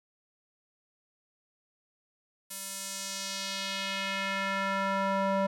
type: tone with band-pass filter sweep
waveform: square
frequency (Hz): 194.9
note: G3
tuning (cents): -10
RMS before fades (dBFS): -32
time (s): 2.5-5.47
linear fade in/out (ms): 10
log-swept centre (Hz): 11000 to 720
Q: 1.3
effects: none